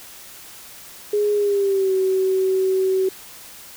sine tone with pitch glide, 415.3 to 378.6 Hz, G#4 to F#4, 0 to +40 cents, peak -16 dBFS, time 1.13-3.09 s, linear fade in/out 5 ms, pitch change -160 cents, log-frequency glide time 1.34-1.93 s, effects white hiss -41 dBFS RMS until 3.76 s

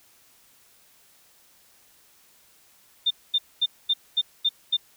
sine tone bursts, 3610 Hz, A7, 44 cents sharp, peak -18 dBFS, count 7, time 3.06-4.769 s, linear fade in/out 10 ms, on 47 ms, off 230 ms, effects white hiss -58 dBFS RMS until 4.96 s

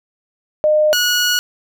sine / 15% pulse tone pair in turn, 610 / 1457.1 Hz, D#5 / F#6, -34 / -27 cents, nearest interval octave + minor third, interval 1507 cents, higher second, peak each -10 / -7 dBFS, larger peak second, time 0.64-0.93 / 0.93-1.39 s, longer second, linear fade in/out 0 ms, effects none

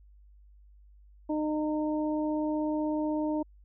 harmonic tone, 305.4 Hz, D#4, 32 cents flat, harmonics 1 / 2 / 3, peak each -28 / -34 / -38 dBFS, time 1.29-3.43 s, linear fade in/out 10 ms, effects added 50 Hz sine -53 dBFS peak until 3.64 s

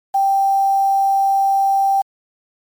sine tone with quantisation, 784 Hz, G5, in tune, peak -12 dBFS, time 0.14-2.02 s, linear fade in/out 10 ms, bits 6, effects MP3 96 kbps

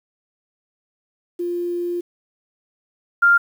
sine tone pair in turn, 349.2 / 1396.8 Hz, F4 / F6, 0 / 0 cents, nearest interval 2 octaves, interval 2400 cents, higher second, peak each -21 / -10 dBFS, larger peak second, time 1.39-2.01 / 3.22-3.38 s, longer first, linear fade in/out 10 ms, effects 8-bit

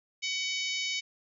harmonic tone, 752 Hz, F#5, 28 cents sharp, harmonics 3 / 4 / 5 / 6 / 7 / 8 / 9, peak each -34 / -36 / -38 / -41 / -39 / -42 / -43 dBFS, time 0.22-1.01 s, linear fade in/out 20 ms, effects none

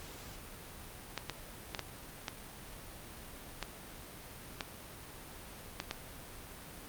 clicks, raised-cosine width 0.2 ms, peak -18 dBFS, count 9, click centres 1.177 / 1.297 / 1.748 / 1.793 / 2.282 / 3.627 / 4.608 / 5.801 / 5.911 s, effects pink hiss -49 dBFS RMS until 6.88 s + Opus 48 kbps

